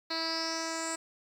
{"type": "tone with low-pass filter sweep", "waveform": "10% pulse", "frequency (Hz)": 326, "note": "E4", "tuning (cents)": -19, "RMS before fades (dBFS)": -34, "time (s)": [0.1, 0.96], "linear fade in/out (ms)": 10, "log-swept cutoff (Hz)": [4200, 7900], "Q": 7.5, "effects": ["10-bit"]}